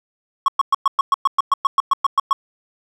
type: tone bursts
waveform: triangle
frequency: 1100 Hz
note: C#6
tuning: 14 cents flat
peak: -9 dBFS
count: 15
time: 0.46-2.33 s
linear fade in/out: 2 ms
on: 22 ms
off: 110 ms
effects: none